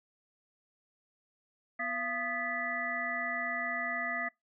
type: harmonic tone with a mistuned harmonic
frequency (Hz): 246.9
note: B3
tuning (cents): 0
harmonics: 1 / 3 / 5 / 7 / 8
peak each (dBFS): -45 / -39 / -40 / -39 / -35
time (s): 1.79-4.29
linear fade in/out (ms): 10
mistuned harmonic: 3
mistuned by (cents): -140
effects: noise-tail reverb RT60 0.2 s tail -25 dB re dry